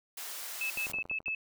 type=high-pass noise; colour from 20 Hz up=white; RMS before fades=-41 dBFS; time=0.17-0.92 s; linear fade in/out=5 ms; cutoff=550 Hz; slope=12 dB/octave
type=tone bursts; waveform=sine; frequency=2608 Hz; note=E7; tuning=19 cents flat; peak=-31 dBFS; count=5; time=0.61-1.349 s; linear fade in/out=2 ms; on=91 ms; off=71 ms
type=clicks; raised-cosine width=1 ms; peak=-31 dBFS; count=9; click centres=0.774 / 0.869 / 0.899 / 0.942 / 0.986 / 1.055 / 1.113 / 1.204 / 1.282 s
type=tone with exponential decay; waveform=5% pulse; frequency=85.3 Hz; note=F2; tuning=40 cents flat; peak=-36 dBFS; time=0.9-1.24 s; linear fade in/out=0 ms; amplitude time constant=73 ms
effects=none